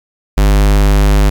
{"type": "tone", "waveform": "square", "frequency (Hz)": 50.4, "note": "G1", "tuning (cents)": 49, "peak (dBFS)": -7, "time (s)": [0.37, 1.3], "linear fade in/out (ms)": 10, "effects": ["7-bit"]}